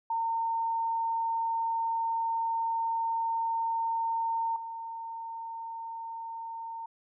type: tone with level steps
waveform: sine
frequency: 912 Hz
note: A#5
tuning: 38 cents flat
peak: -27 / -36 dBFS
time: 0.1-6.86 s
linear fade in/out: 5 ms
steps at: 4.56 s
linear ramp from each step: 2 ms
effects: none